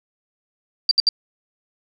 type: tone bursts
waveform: sine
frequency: 4699 Hz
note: D8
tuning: in tune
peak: -11 dBFS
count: 3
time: 0.89-1.09 s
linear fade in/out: 2 ms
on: 22 ms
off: 67 ms
effects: none